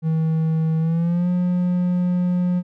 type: tone with pitch glide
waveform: triangle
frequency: 160.2 to 178.78 Hz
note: E3 to F3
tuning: -49 to +41 cents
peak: -15 dBFS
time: 0.02-2.63 s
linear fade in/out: 50 ms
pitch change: +190 cents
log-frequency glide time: 0.79-1.29 s
effects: none